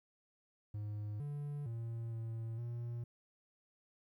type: tone with pitch steps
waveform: triangle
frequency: 104.8 / 145.2 / 115.3 / 113.6 / 118.7 Hz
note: G#2 / D3 / A#2 / A#2 / A#2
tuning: +16 / -19 / -19 / -44 / +32 cents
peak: -37 dBFS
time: 0.74-3.04 s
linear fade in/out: 5 ms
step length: 460 ms
effects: 13-bit